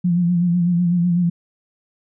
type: tone with vibrato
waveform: sine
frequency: 174.61 Hz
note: F3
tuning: in tune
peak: -14 dBFS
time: 0.04-1.3 s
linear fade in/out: 10 ms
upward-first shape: sine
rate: 8 Hz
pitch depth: 48 cents each way
effects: none